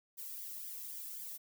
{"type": "noise with flanger", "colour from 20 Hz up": "violet", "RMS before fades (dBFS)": -45, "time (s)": [0.17, 1.38], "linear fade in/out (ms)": 20, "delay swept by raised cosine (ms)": [0.73, 1.37], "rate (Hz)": 3.9, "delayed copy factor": -0.75, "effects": []}